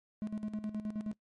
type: tone with tremolo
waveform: triangle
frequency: 213.1 Hz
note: G#3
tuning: 45 cents sharp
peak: -31 dBFS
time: 0.22-1.13 s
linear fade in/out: 0 ms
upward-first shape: square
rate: 9.5 Hz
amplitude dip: 70%
effects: noise-tail reverb RT60 0.1 s tail -21 dB re dry + MP3 48 kbps